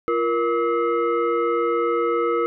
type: tone with frequency modulation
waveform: sine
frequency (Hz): 471.7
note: A#4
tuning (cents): +20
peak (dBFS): -18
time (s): 0.08-2.46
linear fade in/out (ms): 0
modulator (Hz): 816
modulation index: 1.1
effects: none